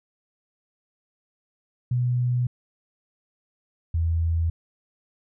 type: tone pair in turn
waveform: sine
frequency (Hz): 123.47 / 82.69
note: B2 / E2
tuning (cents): 0 / +6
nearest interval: perfect fifth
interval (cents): 694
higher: first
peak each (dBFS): -20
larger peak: neither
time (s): 1.91-2.47 / 3.94-4.5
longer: neither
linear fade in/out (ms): 5
effects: none